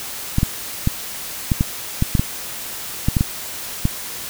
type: clicks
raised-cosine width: 5 ms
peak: -3 dBFS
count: 12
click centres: 0.384 / 0.431 / 0.874 / 1.518 / 1.609 / 2.024 / 2.152 / 2.195 / 3.085 / 3.168 / 3.209 / 3.854 s
effects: white hiss -30 dBFS RMS until 4.29 s